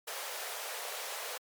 pink high-pass noise, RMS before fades -40 dBFS, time 0.07-1.38 s, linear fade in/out 10 ms, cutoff 460 Hz, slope 48 dB/octave, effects MP3 96 kbps

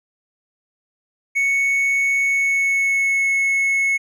triangle tone with pitch glide, 2216 to 2192 Hz, C#7 to C#7, -1 to -20 cents, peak -14 dBFS, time 1.35-3.98 s, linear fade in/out 20 ms, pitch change -19 cents, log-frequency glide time 2.22-3.31 s, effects none

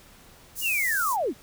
white high-pass noise, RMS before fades -32 dBFS, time 0.55-1.17 s, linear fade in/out 50 ms, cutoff 5800 Hz, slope 24 dB/octave
sine linear sweep, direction down, 2931 to 185 Hz, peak -23 dBFS, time 0.61-1.34 s, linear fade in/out 50 ms
effects pink hiss -52 dBFS RMS until 1.42 s

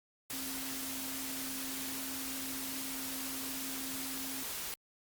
sine tone in noise, 266.3 Hz, C4, 31 cents sharp, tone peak -44 dBFS, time 0.33-4.43 s, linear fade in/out 0 ms, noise white, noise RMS -40 dBFS, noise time 0.3-4.74 s, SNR -7 dB, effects Opus 48 kbps

